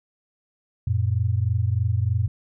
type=tone pair together; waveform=sine; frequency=91.8 / 115.03 Hz; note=F#2 / A#2; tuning=-13 / -23 cents; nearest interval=major third; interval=390 cents; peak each=-22 dBFS; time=0.87-2.28 s; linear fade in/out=5 ms; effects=none